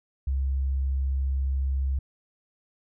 sine tone, 67.2 Hz, C2, 47 cents sharp, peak -23 dBFS, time 0.27-1.99 s, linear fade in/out 5 ms, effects none

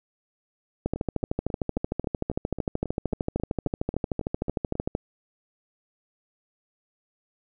two click trains, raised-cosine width 2 ms, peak -12 / -19 dBFS, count 55 / 15, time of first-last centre 0.86-4.951 / 0.96-4.754 s, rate 13.2 / 3.69 Hz, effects none

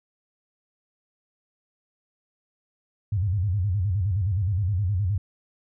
sine tone with vibrato, 96 Hz, G2, 36 cents flat, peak -21 dBFS, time 3.12-5.18 s, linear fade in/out 5 ms, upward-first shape square, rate 9.6 Hz, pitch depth 150 cents each way, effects none

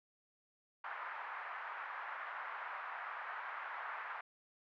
pink band-pass noise, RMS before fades -45 dBFS, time 0.84-4.21 s, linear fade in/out 5 ms, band 900 to 1800 Hz, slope 24 dB/octave, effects none

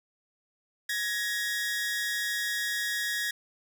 sawtooth tone pair together, 1674.7 / 1881 Hz, G#6 / A#6, +14 / +15 cents, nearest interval major second, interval 201 cents, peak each -28 dBFS, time 0.89-3.31 s, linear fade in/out 5 ms, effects none

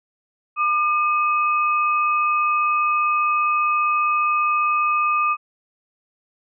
sine tone pair together, 1202.5 / 2548 Hz, D6 / D#7, +41 / +41 cents, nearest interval octave + minor second, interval 1300 cents, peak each -17 / -25 dBFS, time 0.56-5.37 s, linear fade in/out 50 ms, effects none

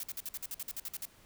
blue noise bursts, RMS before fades -39 dBFS, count 13, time 0-1.054 s, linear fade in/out 2 ms, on 34 ms, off 51 ms, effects pink hiss -61 dBFS RMS until 1.25 s

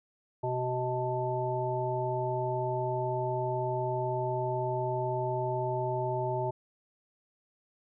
harmonic tone, 126 Hz, B2, 35 cents sharp, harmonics 1 / 3 / 5 / 7, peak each -34 / -34 / -34 / -34 dBFS, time 0.43-6.51 s, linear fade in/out 10 ms, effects none

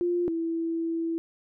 sine tone pair in turn, 350 / 330.4 Hz, F4 / E4, +4 / +4 cents, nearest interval minor second, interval 100 cents, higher first, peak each -23 / -26 dBFS, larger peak first, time 0.01-0.28 / 0.28-1.18 s, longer second, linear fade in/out 0 ms, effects none

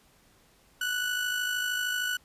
30% pulse tone with amplitude modulation, 1480 Hz, F#6, in tune, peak -23 dBFS, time 0.81-2.17 s, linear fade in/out 5 ms, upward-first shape sine, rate 53.1 Hz, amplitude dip 45%, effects pink hiss -62 dBFS RMS until 2.24 s + resampled to 32000 Hz

